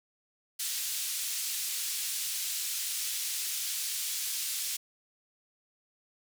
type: band-pass noise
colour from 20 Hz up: white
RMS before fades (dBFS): -34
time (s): 0.59-4.77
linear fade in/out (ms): 10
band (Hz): 3100 to 12000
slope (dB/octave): 12
effects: none